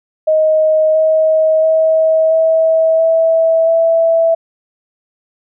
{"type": "tone with pitch steps", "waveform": "sine", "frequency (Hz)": [626, 632.5, 639.2, 645.8, 652.6, 659.4], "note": ["D#5", "D#5", "D#5", "E5", "E5", "E5"], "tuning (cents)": [10, 28, 47, -36, -18, 0], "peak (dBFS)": -8, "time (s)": [0.27, 4.35], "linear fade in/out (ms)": 10, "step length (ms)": 680, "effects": []}